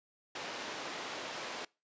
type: band-pass noise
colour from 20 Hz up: pink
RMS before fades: -42 dBFS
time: 0.35-1.65 s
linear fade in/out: 5 ms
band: 390 to 5400 Hz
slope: 12 dB/octave
effects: noise-tail reverb RT60 0.3 s tail -25 dB re dry + resampled to 16000 Hz